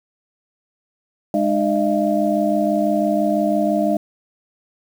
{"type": "tone cluster", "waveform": "sine", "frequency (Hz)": [207.2, 304.3, 611, 677], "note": ["G#3", "D#4", "D#5", "E5"], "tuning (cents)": [-4, -38, -32, 46], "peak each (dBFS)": -21, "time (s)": [1.34, 3.97], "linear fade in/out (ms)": 2, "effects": ["7-bit"]}